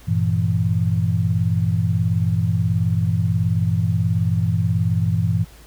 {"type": "chord", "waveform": "sine", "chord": "E diminished", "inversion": "first", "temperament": "equal", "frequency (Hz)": [98, 116.54, 164.81], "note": ["G2", "Bb2", "E3"], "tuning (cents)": [0, 0, 0], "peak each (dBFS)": [-20, -21, -21], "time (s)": [0.07, 5.45], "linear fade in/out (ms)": 20, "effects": ["added 55 Hz sine -44 dBFS peak until 5.66 s", "pink hiss -48 dBFS RMS until 5.66 s"]}